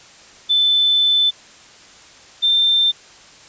sine tone pair in turn, 3520 / 3579 Hz, A7 / A7, 0 / +29 cents, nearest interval unison, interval 29 cents, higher second, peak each -12 dBFS, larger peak neither, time 0.49-1.31 / 2.42-2.92 s, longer first, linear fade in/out 20 ms, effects white hiss -44 dBFS RMS until 3.48 s + resampled to 16000 Hz

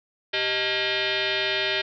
sine tone with frequency modulation, 622.3 Hz, D#5, in tune, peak -22 dBFS, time 0.33-1.82 s, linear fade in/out 10 ms, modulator 506 Hz, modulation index 6.9, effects none

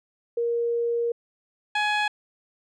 sine / 15% pulse tone pair in turn, 470 / 839.5 Hz, A#4 / G#5, +14 / +18 cents, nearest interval minor seventh, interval 1004 cents, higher second, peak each -22 / -15 dBFS, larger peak second, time 0.37-1.12 / 1.75-2.08 s, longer first, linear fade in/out 5 ms, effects low-pass 4000 Hz 12 dB/octave

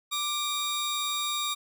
sawtooth tone pair together, 1178 / 3740 Hz, D6 / A#7, +5 / +5 cents, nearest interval octave + minor sixth, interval 2000 cents, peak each -28 / -27 dBFS, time 0.11-1.55 s, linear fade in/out 20 ms, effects none

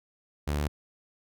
sawtooth tone, 73.42 Hz, D2, in tune, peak -23 dBFS, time 0.47-0.68 s, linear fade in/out 10 ms, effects none

